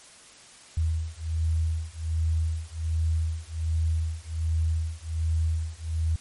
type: beating tone pair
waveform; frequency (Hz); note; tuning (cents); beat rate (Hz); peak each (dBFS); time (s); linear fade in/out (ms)
sine; 80 / 81.3; D#2 / E2; +49 / -23; 1.3; -27; 0.77-6.16; 5
effects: white hiss -50 dBFS RMS until 6.2 s + MP3 48 kbps